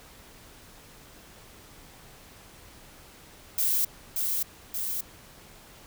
violet noise with echo, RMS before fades -25 dBFS, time 3.58-3.85 s, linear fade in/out 5 ms, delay 580 ms, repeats 2, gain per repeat -3 dB, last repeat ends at 5.01 s, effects pink hiss -51 dBFS RMS until 5.86 s

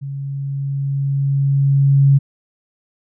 sine tone with level ramp, 138.59 Hz, C#3, in tune, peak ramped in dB -24 to -7 dBFS, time 0.01-2.19 s, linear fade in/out 20 ms, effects none

